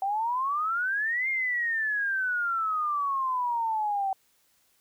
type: exponential two-way sweep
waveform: sine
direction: up then down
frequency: 763 to 2139 to 763 Hz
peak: -25 dBFS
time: 0.02-4.13 s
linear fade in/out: 2 ms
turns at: 1.29 s
effects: white hiss -67 dBFS RMS until 4.8 s

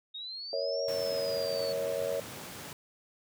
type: exponential two-way sweep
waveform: sine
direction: up then down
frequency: 3703 to 5600 to 4406 Hz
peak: -38 dBFS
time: 0.14-1.73 s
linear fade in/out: 10 ms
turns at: 0.82 s
type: chord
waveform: sine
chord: A# diminished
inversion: none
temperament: equal with one note detuned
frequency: 466.2 / 554.4 / 644.6 Hz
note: A#4 / C#5 / E5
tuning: 0 / 0 / -39 cents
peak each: -36 / -32 / -36 dBFS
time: 0.53-2.2 s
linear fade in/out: 2 ms
type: high-pass noise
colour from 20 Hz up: pink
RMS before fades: -44 dBFS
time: 0.88-2.73 s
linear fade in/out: 2 ms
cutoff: 100 Hz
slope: 24 dB/octave
effects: none

